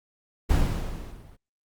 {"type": "noise with level ramp", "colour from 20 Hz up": "brown", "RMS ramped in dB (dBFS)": [-19, -49], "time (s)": [0.49, 1.37], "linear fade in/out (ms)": 20, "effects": ["Opus 48 kbps"]}